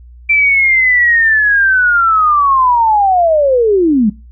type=linear sweep; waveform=sine; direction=down; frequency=2349 to 195.5 Hz; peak=-7 dBFS; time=0.29-4.1 s; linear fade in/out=10 ms; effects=noise-tail reverb RT60 0.3 s tail -23 dB re dry + added 60 Hz sine -34 dBFS peak until 4.31 s